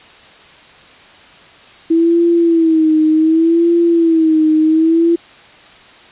sine tone with vibrato, 325.8 Hz, E4, 20 cents flat, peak -8 dBFS, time 1.9-5.16 s, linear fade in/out 10 ms, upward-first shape sine, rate 0.67 Hz, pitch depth 78 cents each way, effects white hiss -41 dBFS RMS until 6.11 s + resampled to 8000 Hz

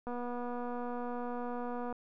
click train, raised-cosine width 1 ms, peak -27 dBFS, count 452, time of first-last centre 0.07-1.926 s, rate 243 Hz, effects none

